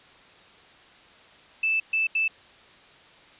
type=tone bursts at uneven times; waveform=sine; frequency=2637 Hz; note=E7; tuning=in tune; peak=-21 dBFS; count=3; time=1.63-1.8 / 1.93-2.07 / 2.15-2.28 s; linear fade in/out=5 ms; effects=white hiss -52 dBFS RMS until 3.39 s + resampled to 8000 Hz